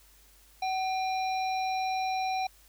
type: harmonic tone with a mistuned harmonic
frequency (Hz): 799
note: G5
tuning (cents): +33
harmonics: 1 / 3 / 5 / 7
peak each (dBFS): -28 / -38 / -42 / -45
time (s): 0.62-2.47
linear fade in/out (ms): 5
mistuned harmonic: 1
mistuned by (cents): -96
effects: added 50 Hz sine -60 dBFS peak until 2.68 s + white hiss -60 dBFS RMS until 2.68 s